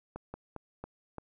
slowing click train, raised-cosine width 1 ms, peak -26 dBFS, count 5, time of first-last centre 0.16-1.183 s, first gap 180 ms, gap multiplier 1.24, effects none

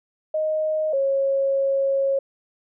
sine tone pair in turn, 622.3 / 546.2 Hz, D#5 / C#5, 0 / -26 cents, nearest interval major second, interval 226 cents, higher first, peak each -20 / -18 dBFS, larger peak second, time 0.34-0.93 / 0.93-2.19 s, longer second, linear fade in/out 5 ms, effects none

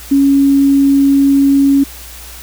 sine tone, 277.2 Hz, C#4, in tune, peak -6 dBFS, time 0.11-1.84 s, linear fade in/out 10 ms, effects added 60 Hz sine -34 dBFS peak until 2.42 s + white hiss -33 dBFS RMS until 2.42 s

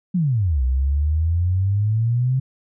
sine exponential two-way sweep, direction down then up, 191.9 to 62.3 to 133.4 Hz, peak -16 dBFS, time 0.14-2.4 s, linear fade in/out 10 ms, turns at 0.63 s, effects none

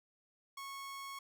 sawtooth tone, 1100 Hz, C#6, 14 cents flat, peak -40 dBFS, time 0.57-1.19 s, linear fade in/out 5 ms, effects none

